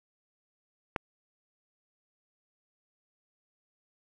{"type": "click", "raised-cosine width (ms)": 0.5, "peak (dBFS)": -14, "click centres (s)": 0.962, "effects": []}